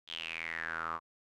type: tone with band-pass filter sweep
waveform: sawtooth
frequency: 82.2 Hz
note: E2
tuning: 4 cents flat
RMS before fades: -39 dBFS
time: 0.07-1 s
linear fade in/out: 50 ms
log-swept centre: 3400 to 1100 Hz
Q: 7.7
effects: none